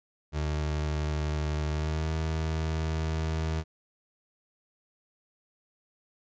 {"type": "tone with pitch glide", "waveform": "30% pulse", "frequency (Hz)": [76, 79.55], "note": ["D#2", "D#2"], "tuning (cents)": [-40, 39], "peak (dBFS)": -25, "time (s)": [0.32, 3.64], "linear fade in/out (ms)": 50, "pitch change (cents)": 79, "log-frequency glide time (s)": [1.68, 2.13], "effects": ["resampled to 16000 Hz"]}